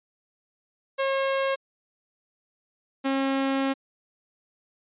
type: tone pair in turn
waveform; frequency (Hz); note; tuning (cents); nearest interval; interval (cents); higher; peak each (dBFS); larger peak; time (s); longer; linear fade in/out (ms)
sawtooth; 541 / 270.5; C#5 / C#4; -42 / -42; octave; 1200; first; -19; neither; 0.98-1.56 / 3.04-3.74; second; 20
effects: resampled to 8000 Hz